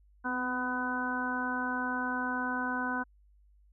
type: harmonic tone with a mistuned harmonic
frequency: 250.5 Hz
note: B3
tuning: 25 cents sharp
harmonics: 1 / 2 / 3 / 4 / 5 / 6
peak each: -35 / -44 / -40 / -36 / -43 / -34 dBFS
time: 0.24-3.04 s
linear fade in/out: 20 ms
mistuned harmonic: 1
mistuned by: +23 cents
effects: added 50 Hz sine -59 dBFS peak until 3.72 s